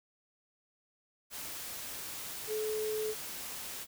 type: tone in noise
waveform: sine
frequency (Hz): 431.3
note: A4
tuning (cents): -35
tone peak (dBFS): -32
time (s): 2.47-3.15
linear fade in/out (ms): 50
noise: white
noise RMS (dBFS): -42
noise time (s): 1.3-3.87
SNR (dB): +7
effects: none